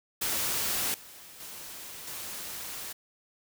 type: noise with level steps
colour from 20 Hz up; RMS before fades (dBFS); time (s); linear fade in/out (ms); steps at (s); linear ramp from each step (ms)
white; -30 / -49 / -43 / -39; 0.21-2.93; 10; 0.94 / 1.4 / 2.07; 2
effects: none